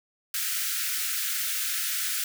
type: high-pass noise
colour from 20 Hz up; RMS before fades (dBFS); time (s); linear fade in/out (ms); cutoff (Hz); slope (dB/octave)
white; -29; 0.34-2.24; 2; 1300; 96
effects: none